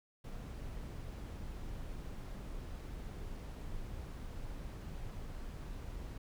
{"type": "noise", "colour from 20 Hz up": "brown", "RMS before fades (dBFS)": -44, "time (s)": [0.24, 6.18], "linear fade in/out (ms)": 5, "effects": []}